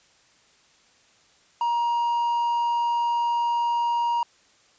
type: tone with quantisation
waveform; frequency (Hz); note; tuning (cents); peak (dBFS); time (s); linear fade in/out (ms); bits
triangle; 945; A#5; +23; -19; 1.61-4.23; 2; 8
effects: white hiss -59 dBFS RMS until 4.78 s + resampled to 16000 Hz